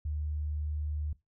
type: tone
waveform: sine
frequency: 75.2 Hz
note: D2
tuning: 42 cents sharp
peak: -31 dBFS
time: 0.05-1.13 s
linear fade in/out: 5 ms
effects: noise-tail reverb RT60 0.2 s tail -19 dB re dry